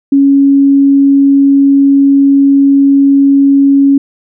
sine tone, 277.3 Hz, C#4, 1 cent sharp, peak -3 dBFS, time 0.12-3.98 s, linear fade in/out 5 ms, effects none

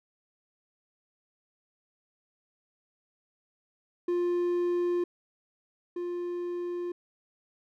triangle tone pair in turn, 351.3 / 351.3 Hz, F4 / F4, +10 / +10 cents, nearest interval unison, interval 0 cents, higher neither, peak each -23 / -29 dBFS, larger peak first, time 4.08-5.04 / 5.96-6.92 s, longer neither, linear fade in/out 5 ms, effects none

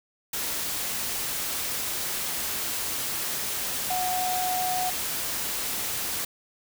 sine tone in noise, 734 Hz, F#5, 14 cents flat, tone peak -26 dBFS, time 3.9-4.9 s, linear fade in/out 5 ms, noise white, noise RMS -30 dBFS, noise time 0.33-6.25 s, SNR +1 dB, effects none

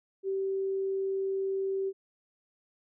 sine tone, 387 Hz, G4, 22 cents flat, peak -28 dBFS, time 0.23-1.93 s, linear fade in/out 50 ms, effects none

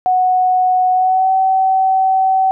sine tone with pitch glide, 738 to 761.8 Hz, F#5 to G5, -5 to -50 cents, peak -10 dBFS, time 0.06-2.51 s, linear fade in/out 0 ms, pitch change +55 cents, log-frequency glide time 0.93-1.32 s, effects none

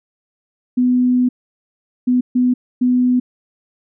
sine tone bursts at uneven times, 249.4 Hz, B3, 17 cents sharp, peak -11 dBFS, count 4, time 0.77-1.29 / 2.07-2.21 / 2.35-2.54 / 2.81-3.2 s, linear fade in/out 10 ms, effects none

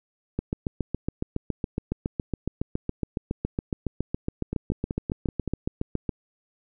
two click trains, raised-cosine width 3 ms, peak -13 / -15 dBFS, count 42 / 6, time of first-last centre 0.39-6.092 / 4.53-5.477 s, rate 7.19 / 5.28 Hz, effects none

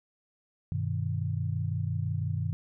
sine chord, G augmented, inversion none, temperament equal with one note detuned, 97.6 / 123.47 / 155.56 Hz, G2 / B2 / D#3, -7 / 0 / 0 cents, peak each -31 / -33 / -33 dBFS, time 0.72-2.53 s, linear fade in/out 0 ms, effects none

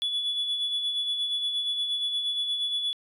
sine tone with tremolo, 3422 Hz, A7, 49 cents flat, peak -22 dBFS, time 0.02-2.93 s, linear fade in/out 0 ms, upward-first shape sine, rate 8.5 Hz, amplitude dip 50%, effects tanh soft clip ceiling -23 dBFS

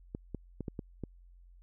clicks, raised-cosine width 3 ms, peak -24 dBFS, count 6, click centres 0.149 / 0.347 / 0.607 / 0.682 / 0.792 / 1.037 s, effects added 44 Hz sine -54 dBFS peak until 1.62 s

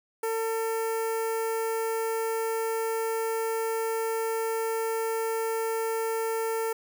sawtooth tone with notch filter, 450 Hz, A4, 39 cents sharp, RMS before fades -29 dBFS, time 0.23-6.73 s, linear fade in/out 5 ms, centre 3700 Hz, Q 0.63, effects 9-bit

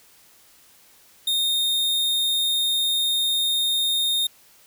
45% pulse tone, 3682 Hz, A#7, 22 cents flat, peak -20 dBFS, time 1.27-4.27 s, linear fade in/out 5 ms, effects white hiss -54 dBFS RMS until 4.66 s

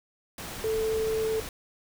sine tone in noise, 440.9 Hz, A4, 4 cents sharp, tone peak -25 dBFS, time 0.64-1.4 s, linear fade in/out 2 ms, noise pink, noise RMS -38 dBFS, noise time 0.38-1.49 s, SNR +10 dB, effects none

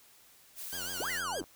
blue noise, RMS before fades -42 dBFS, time 0.55-1.23 s, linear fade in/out 50 ms
10% pulse tone with vibrato, 1517 Hz, F#6, 43 cents sharp, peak -29 dBFS, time 0.72-1.41 s, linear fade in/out 10 ms, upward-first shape triangle, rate 6.5 Hz, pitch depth 160 cents each way
click train, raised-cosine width 1 ms, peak -34 dBFS, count 65, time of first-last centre 0.73-1.44 s, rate 90.2 Hz
sine linear two-way sweep, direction up then down, 261.6 to 2100 to 261.6 Hz, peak -34 dBFS, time 1-1.42 s, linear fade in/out 2 ms, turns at 1.11 s
effects white hiss -60 dBFS RMS until 1.55 s

